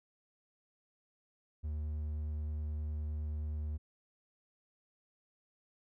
triangle tone, 75.8 Hz, D#2, 45 cents flat, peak -33 dBFS, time 1.63-3.78 s, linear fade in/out 20 ms, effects none

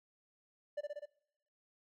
triangle tone with echo, 587.3 Hz, D5, in tune, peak -33 dBFS, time 0.77-0.81 s, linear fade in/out 10 ms, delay 62 ms, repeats 4, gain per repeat -2 dB, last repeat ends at 1.058 s, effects noise-tail reverb RT60 0.7 s tail -20 dB re dry

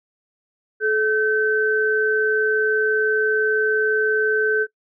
sine tone pair together, 431.3 / 1537 Hz, A4 / G6, -35 / -35 cents, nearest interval octave + minor seventh, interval 2200 cents, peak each -19 dBFS, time 0.8-4.67 s, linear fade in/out 50 ms, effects noise-tail reverb RT60 0.1 s tail -21 dB re dry

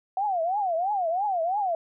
sine tone with vibrato, 738 Hz, F#5, 5 cents flat, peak -23 dBFS, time 0.17-1.75 s, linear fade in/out 2 ms, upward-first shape triangle, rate 3 Hz, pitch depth 260 cents each way, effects none

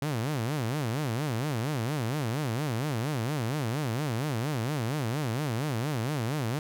sawtooth tone with vibrato, 130.5 Hz, C3, 4 cents flat, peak -24 dBFS, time 0.02-6.59 s, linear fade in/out 2 ms, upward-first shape sine, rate 4.3 Hz, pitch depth 300 cents each way, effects none

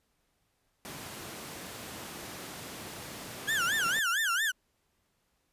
pink high-pass noise, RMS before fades -43 dBFS, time 0.85-3.99 s, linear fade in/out 0 ms, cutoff 120 Hz, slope 12 dB/octave
clicks, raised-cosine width 2 ms, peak -40 / -37 / -34 dBFS, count 3, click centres 2.239 / 3.052 / 3.863 s
35% pulse tone with vibrato, 1565 Hz, G6, 3 cents flat, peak -25 dBFS, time 3.47-4.52 s, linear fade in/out 20 ms, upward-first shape sine, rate 4.4 Hz, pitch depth 250 cents each way
effects pink hiss -75 dBFS RMS until 5.52 s + resampled to 32000 Hz

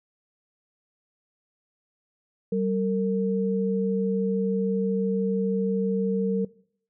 sine tone pair together, 192.7 / 456.5 Hz, G3 / A#4, -29 / -36 cents, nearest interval octave + minor third, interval 1493 cents, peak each -25 dBFS, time 2.52-6.45 s, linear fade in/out 5 ms, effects noise-tail reverb RT60 0.6 s tail -21 dB re dry

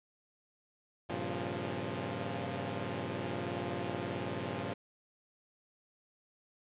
10% pulse chord, G half-diminished seventh, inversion none, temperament equal with one note detuned, 98 / 116.54 / 135.43 / 174.61 Hz, G2 / Bb2 / Db3 / F3, 0 / 0 / -40 / 0 cents, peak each -33 dBFS, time 1.09-4.74 s, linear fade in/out 10 ms, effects resampled to 8000 Hz + 10-bit

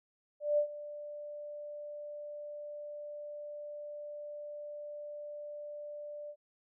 sine tone with ADSR envelope, 590 Hz, D5, 8 cents sharp, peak -24 dBFS, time 0.4-6.36 s, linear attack 180 ms, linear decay 89 ms, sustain -17 dB, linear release 63 ms, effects none

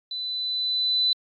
sine tone with level ramp, 4000 Hz, B7, 21 cents sharp, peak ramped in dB -29 to -18 dBFS, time 0.11-1.13 s, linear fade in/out 2 ms, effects AAC 64 kbps

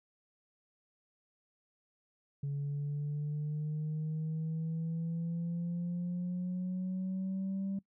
sine exponential sweep, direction up, 140.9 to 196 Hz, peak -31 dBFS, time 2.43-7.79 s, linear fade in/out 5 ms, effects noise-tail reverb RT60 0.1 s tail -22 dB re dry + tanh soft clip ceiling -31 dBFS

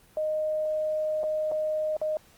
sine tone with dropouts, 618 Hz, D#5, 12 cents flat, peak -25 dBFS, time 0.17-2.17 s, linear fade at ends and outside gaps 1 ms, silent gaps 1.233-1.238 / 1.515-1.519 / 1.967-2.015 s, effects pink hiss -58 dBFS RMS until 2.37 s + Opus 24 kbps

